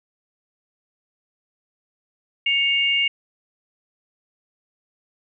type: tone pair together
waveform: sine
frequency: 2217 / 2811 Hz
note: C#7 / F7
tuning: 0 / +11 cents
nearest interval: major third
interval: 411 cents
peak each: -21 / -19 dBFS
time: 2.46-3.08 s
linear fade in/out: 5 ms
effects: none